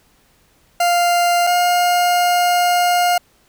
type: tone pair in turn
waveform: 40% pulse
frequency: 698.5 / 709.1 Hz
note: F5 / F5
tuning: 0 / +26 cents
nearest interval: unison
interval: 26 cents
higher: second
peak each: -12 dBFS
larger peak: neither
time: 0.8-1.47 / 1.47-3.18 s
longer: second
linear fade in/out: 5 ms
effects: pink hiss -56 dBFS RMS until 3.48 s